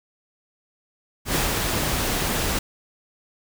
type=noise with ADSR envelope; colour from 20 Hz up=pink; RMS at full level=-21 dBFS; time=1.25-2.59 s; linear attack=99 ms; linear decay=140 ms; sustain=-3 dB; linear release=5 ms; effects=none